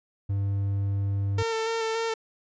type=tone; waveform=triangle; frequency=99.3 Hz; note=G2; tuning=23 cents sharp; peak=-22 dBFS; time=0.29-1.43 s; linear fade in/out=10 ms
type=tone with vibrato; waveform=sawtooth; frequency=450.8 Hz; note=A4; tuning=42 cents sharp; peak=-22 dBFS; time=1.38-2.14 s; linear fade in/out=5 ms; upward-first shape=square; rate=3.5 Hz; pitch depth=17 cents each way
effects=resampled to 16000 Hz